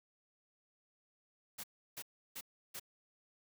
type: noise bursts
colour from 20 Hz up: white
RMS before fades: -45 dBFS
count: 4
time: 1.58-2.798 s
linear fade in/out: 10 ms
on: 57 ms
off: 330 ms
effects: none